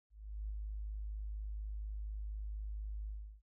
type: tone with ADSR envelope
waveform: sine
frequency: 52.1 Hz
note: G#1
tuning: 6 cents sharp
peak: -37 dBFS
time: 0.1-3.42 s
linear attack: 390 ms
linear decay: 30 ms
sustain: -2 dB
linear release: 340 ms
effects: none